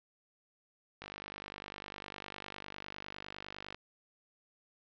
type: click train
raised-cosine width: 0.3 ms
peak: -27 dBFS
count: 137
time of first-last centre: 1.02-3.745 s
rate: 49.9 Hz
effects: resampled to 16000 Hz + 10-bit